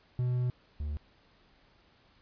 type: tone pair in turn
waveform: triangle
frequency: 124.3 / 74.12 Hz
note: B2 / D2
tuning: +12 / +17 cents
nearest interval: major sixth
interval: 895 cents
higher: first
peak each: -25 / -30 dBFS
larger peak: first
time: 0.19-0.5 / 0.8-0.97 s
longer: first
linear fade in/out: 0 ms
effects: pink hiss -64 dBFS RMS until 2.21 s + resampled to 11025 Hz